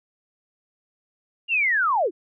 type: linear sweep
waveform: sine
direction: down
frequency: 2858 to 293.7 Hz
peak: -18 dBFS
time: 1.48-2.11 s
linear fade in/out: 50 ms
effects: none